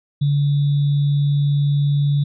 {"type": "tone with sample-and-hold", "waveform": "sine", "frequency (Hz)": 143.6, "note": "D3", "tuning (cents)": -39, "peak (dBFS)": -14, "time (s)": [0.21, 2.24], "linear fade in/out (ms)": 10, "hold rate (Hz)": 3675, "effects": ["resampled to 11025 Hz"]}